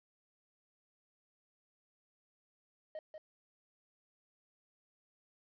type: tone with echo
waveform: triangle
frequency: 622.3 Hz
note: D#5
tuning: in tune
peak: -39 dBFS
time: 2.95-2.99 s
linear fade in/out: 2 ms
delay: 190 ms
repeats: 1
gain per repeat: -5 dB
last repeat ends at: 3.18 s
effects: resampled to 11025 Hz + 12-bit